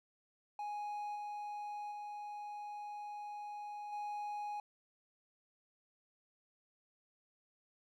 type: tone with level steps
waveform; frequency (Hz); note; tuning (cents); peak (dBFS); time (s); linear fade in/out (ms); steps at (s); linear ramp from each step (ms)
triangle; 830.6; G#5; 0; -37 / -39 / -41 / -37; 0.59-4.6; 2; 1.15 / 1.91 / 3.92; 10
effects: none